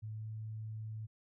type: tone with pitch glide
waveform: sine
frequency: 108.5 to 109.32 Hz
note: A2 to A2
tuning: -24 to -11 cents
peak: -40 dBFS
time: 0.02-1.07 s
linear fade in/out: 20 ms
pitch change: +13 cents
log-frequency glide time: 0.14-0.25 s
effects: none